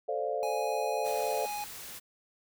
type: chord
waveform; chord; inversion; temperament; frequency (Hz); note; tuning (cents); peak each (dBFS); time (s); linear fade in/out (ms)
sine; D minor seventh; second; equal; 440 / 523.3 / 587.3 / 698.5; A4 / C5 / D5 / F5; 0 / 0 / 0 / 0; -35; 0.08-1.46; 10
type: tone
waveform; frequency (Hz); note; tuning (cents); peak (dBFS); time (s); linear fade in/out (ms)
square; 830; G#5; -1; -35; 0.43-1.64; 0
type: noise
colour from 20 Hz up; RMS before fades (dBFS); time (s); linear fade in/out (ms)
white; -44; 1.04-2; 20
effects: none